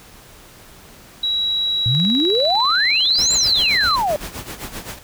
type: tone with pitch glide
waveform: sine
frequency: 3885 to 4066 Hz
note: B7 to B7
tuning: -29 to +50 cents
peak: -17 dBFS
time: 1.23-3.96 s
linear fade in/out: 5 ms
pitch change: +79 cents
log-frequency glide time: 2.26-2.85 s
type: exponential two-way sweep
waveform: sine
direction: up then down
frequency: 110 to 7570 to 572 Hz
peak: -16 dBFS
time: 1.86-4.16 s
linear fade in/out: 0 ms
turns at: 3.33 s
type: click train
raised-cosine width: 0.2 ms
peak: -17 dBFS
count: 40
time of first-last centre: 1.95-3.91 s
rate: 19.9 Hz
type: noise with tremolo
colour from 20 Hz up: pink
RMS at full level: -29 dBFS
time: 3.18-4.99 s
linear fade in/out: 5 ms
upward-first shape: sine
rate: 7.7 Hz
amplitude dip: 75%
effects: pink hiss -44 dBFS RMS until 5.03 s